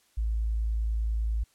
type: tone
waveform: sine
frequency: 55 Hz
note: A1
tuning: in tune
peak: -25 dBFS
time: 0.17-1.44 s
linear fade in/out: 10 ms
effects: white hiss -66 dBFS RMS until 1.54 s + low-pass 11000 Hz 12 dB/octave